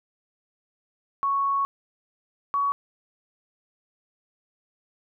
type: tone pair in turn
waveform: sine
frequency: 1108.7 / 1124.8 Hz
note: C#6 / C#6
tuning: 0 / +25 cents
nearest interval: unison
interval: 25 cents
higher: second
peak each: -21 dBFS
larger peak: neither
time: 1.23-1.65 / 2.54-2.72 s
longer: first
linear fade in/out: 0 ms
effects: none